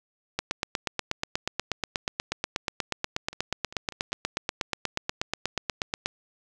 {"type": "two click trains", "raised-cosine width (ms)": 0.2, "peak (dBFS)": [-9, -24], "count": [48, 5], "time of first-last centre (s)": [[0.39, 6.059], [3.33, 4.121]], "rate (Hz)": [8.29, 5.06], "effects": []}